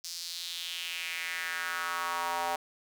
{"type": "tone with high-pass filter sweep", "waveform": "square", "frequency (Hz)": 85.8, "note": "F2", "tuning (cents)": -30, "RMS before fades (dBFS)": -35, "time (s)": [0.04, 2.56], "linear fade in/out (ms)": 5, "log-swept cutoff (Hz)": [5300, 760], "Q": 3.1, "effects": []}